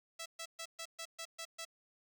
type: tone bursts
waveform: 5% pulse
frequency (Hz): 659.3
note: E5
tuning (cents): 0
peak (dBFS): -31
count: 8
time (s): 0.19-1.652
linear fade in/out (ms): 10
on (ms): 69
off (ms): 130
effects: none